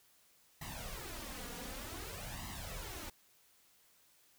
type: noise with flanger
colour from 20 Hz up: pink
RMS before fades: -45 dBFS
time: 0.61-3.1 s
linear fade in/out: 5 ms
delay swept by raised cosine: 1 to 4.2 ms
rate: 0.54 Hz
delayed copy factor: +0.75
effects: white hiss -68 dBFS RMS until 4.38 s